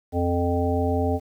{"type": "harmonic tone with a mistuned harmonic", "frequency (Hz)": 87.31, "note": "F2", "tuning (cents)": 0, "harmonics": [1, 3, 5, 7, 9], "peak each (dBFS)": [-24, -26, -27, -29, -29], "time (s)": [0.12, 1.2], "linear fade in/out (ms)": 50, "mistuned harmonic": 9, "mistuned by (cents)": -18, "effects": ["9-bit"]}